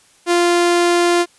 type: tone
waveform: sawtooth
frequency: 347.8 Hz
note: F4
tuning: 7 cents flat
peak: -8 dBFS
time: 0.26-1.26 s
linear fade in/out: 50 ms
effects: white hiss -52 dBFS RMS until 1.38 s + resampled to 24000 Hz